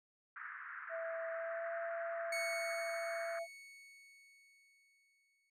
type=band-pass noise; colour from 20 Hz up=pink; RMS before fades=-48 dBFS; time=0.36-3.39 s; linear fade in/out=2 ms; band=1300 to 1800 Hz; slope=48 dB/octave
type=tone with pitch glide; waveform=sine; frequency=659.3 to 670.8 Hz; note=E5 to E5; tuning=0 to +30 cents; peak=-39 dBFS; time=0.89-3.47 s; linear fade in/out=50 ms; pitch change=+30 cents; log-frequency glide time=1.32-1.72 s
type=tone with exponential decay; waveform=40% pulse; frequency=2217 Hz; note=C#7; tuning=in tune; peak=-36 dBFS; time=2.32-5.5 s; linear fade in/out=5 ms; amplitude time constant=690 ms
effects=noise-tail reverb RT60 0.1 s tail -23 dB re dry + low-pass 11000 Hz 12 dB/octave